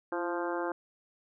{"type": "harmonic tone with a mistuned harmonic", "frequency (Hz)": 174.61, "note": "F3", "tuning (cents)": 0, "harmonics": [2, 3, 4, 5, 6, 7, 8, 9], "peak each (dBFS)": [-34, -37, -40, -39, -41, -44, -43, -43], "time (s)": [0.12, 0.72], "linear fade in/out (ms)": 2, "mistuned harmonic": 2, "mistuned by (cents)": -37, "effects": []}